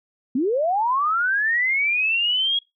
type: linear sweep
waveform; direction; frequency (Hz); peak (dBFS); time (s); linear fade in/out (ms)
sine; up; 233.1 to 3322; -18; 0.35-2.59; 5
effects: noise-tail reverb RT60 0.2 s tail -24 dB re dry